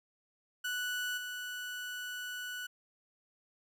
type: tone with level steps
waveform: 30% pulse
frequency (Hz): 1480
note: F#6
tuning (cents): 0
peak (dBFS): -31 / -36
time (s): 0.64-2.67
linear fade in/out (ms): 10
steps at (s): 1.17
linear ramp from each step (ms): 10
effects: none